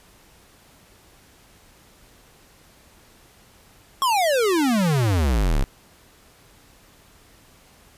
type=exponential sweep; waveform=square; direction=down; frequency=1116 to 30.87 Hz; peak=-18 dBFS; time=4.02-5.64 s; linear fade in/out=0 ms; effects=pink hiss -53 dBFS RMS until 7.97 s + resampled to 32000 Hz